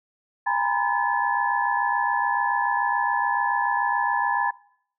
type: tone cluster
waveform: sine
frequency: 815 / 937 / 1004 / 1725 Hz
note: G#5 / A#5 / B5 / A6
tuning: -33 / +9 / +28 / -35 cents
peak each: -26 dBFS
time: 0.46-4.51 s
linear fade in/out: 10 ms
effects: noise-tail reverb RT60 0.7 s tail -23 dB re dry